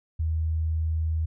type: tone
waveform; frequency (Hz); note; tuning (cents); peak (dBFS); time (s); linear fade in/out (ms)
sine; 79.9; D#2; +47; -23; 0.19-1.26; 10
effects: none